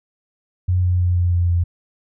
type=tone with pitch steps; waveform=sine; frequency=90.7 / 89.87 / 89.04 / 88.22 / 87.41 / 86.6 Hz; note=F#2 / F#2 / F2 / F2 / F2 / F2; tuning=-34 / -50 / +34 / +18 / +2 / -14 cents; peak=-14 dBFS; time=0.68-1.64 s; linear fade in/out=10 ms; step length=160 ms; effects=none